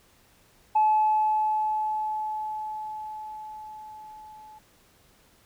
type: tone with level ramp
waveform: sine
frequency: 860 Hz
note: A5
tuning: 40 cents flat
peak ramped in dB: -16 to -45 dBFS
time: 0.75-4.59 s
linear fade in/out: 10 ms
effects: tanh soft clip ceiling -14 dBFS + pink hiss -60 dBFS RMS until 5.45 s